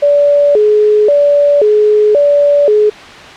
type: tone with vibrato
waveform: sine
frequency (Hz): 493.9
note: B4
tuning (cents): 0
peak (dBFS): -5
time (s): 0.02-2.9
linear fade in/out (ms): 10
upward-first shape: square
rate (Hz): 0.94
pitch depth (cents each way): 270
effects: white hiss -30 dBFS RMS until 3.36 s + low-pass 3000 Hz 12 dB/octave